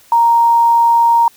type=tone with quantisation; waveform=sine; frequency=932.3 Hz; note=A#5; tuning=in tune; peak=-7 dBFS; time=0.12-1.28 s; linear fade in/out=2 ms; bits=6; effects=white hiss -47 dBFS RMS until 1.36 s